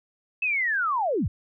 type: linear sweep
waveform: sine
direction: down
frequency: 2637 to 52.3 Hz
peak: -22 dBFS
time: 0.42-1.28 s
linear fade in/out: 5 ms
effects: none